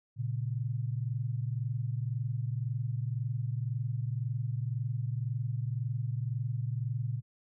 sine tone pair together, 115.79 / 137.7 Hz, A#2 / C#3, -11 / -11 cents, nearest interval minor third, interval 300 cents, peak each -32 / -35 dBFS, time 0.16-7.22 s, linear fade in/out 50 ms, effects none

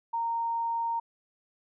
sine tone, 925 Hz, A#5, 14 cents flat, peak -27 dBFS, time 0.13-1 s, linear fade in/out 10 ms, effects none

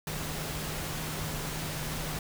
sine tone in noise, 155.56 Hz, D#3, in tune, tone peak -39 dBFS, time 0.07-2.19 s, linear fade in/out 2 ms, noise pink, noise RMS -36 dBFS, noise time 0.07-2.19 s, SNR -6 dB, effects none

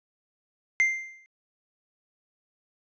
triangle tone with exponential decay, 2093 Hz, C7, in tune, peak -15 dBFS, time 0.8-1.26 s, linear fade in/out 0 ms, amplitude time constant 100 ms, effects resampled to 16000 Hz

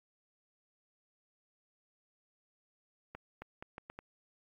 accelerating click train, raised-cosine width 0.5 ms, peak -29 dBFS, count 6, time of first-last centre 3.15-3.99 s, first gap 270 ms, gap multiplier 0.76, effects AAC 64 kbps

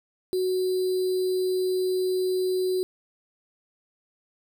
sine tone with sample-and-hold, 370 Hz, F#4, in tune, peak -22 dBFS, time 0.33-2.83 s, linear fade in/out 0 ms, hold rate 4410 Hz, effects none

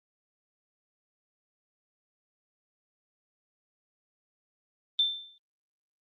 sine tone with exponential decay, 3556 Hz, A7, 18 cents sharp, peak -19 dBFS, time 4.99-5.38 s, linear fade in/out 1 ms, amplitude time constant 83 ms, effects Opus 24 kbps

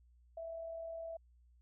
sine tone with amplitude modulation, 659.3 Hz, E5, in tune, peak -40 dBFS, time 0.37-1.17 s, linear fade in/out 5 ms, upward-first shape sine, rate 39.7 Hz, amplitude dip 35%, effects added 60 Hz sine -63 dBFS peak until 1.61 s

